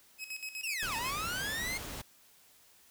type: tone with tremolo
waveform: sawtooth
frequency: 2555 Hz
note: D#7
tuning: 45 cents sharp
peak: -34 dBFS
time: 0.18-1.15 s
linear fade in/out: 50 ms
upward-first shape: square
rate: 8.1 Hz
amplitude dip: 70%
type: linear two-way sweep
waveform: sawtooth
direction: down then up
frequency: 2867 to 880 to 2158 Hz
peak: -31 dBFS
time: 0.63-1.78 s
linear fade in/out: 10 ms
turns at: 0.96 s
type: noise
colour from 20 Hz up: pink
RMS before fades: -42 dBFS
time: 0.82-2.02 s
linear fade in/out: 10 ms
effects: white hiss -62 dBFS RMS until 2.9 s